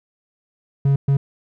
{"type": "tone bursts at uneven times", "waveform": "triangle", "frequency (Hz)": 138.59, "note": "C#3", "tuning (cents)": 0, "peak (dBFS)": -11, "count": 2, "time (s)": [[0.85, 0.96], [1.08, 1.17]], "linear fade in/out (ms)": 5, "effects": []}